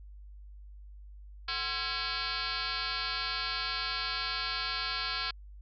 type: tone with frequency modulation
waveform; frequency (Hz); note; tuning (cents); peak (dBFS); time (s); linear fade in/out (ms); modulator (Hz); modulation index
sine; 2867; F7; +45; -31; 1.48-5.31; 5; 303; 6.1
effects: added 50 Hz sine -46 dBFS peak until 5.61 s